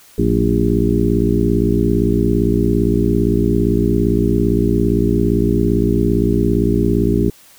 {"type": "harmonic tone with a mistuned harmonic", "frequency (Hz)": 57.6, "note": "A#1", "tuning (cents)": -20, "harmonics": [1, 2, 3, 4, 5, 6, 7], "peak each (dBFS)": [-20, -20, -20, -20, -20, -20, -20], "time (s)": [0.18, 7.3], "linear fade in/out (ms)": 5, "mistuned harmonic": 3, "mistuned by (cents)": 95, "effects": ["white hiss -46 dBFS RMS until 7.58 s"]}